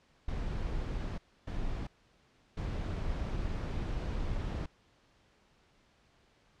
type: noise bursts at uneven times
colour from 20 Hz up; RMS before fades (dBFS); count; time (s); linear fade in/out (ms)
brown; -35; 3; 0.28-1.18 / 1.47-1.87 / 2.57-4.66; 5
effects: pink hiss -67 dBFS RMS until 6.6 s + low-pass 5000 Hz 12 dB/octave